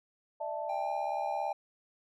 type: chord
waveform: sine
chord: D suspended second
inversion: none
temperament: equal with one note detuned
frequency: 595.5 / 659.3 / 880 Hz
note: D5 / E5 / A5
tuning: +24 / 0 / 0 cents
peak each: -38 dBFS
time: 0.4-1.53 s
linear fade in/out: 10 ms
type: tone with pitch glide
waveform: triangle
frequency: 793 to 802.2 Hz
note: G5 to G5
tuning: +20 to +40 cents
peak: -32 dBFS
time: 0.69-1.53 s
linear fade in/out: 5 ms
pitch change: +20 cents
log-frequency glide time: 0.8-0.87 s
effects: none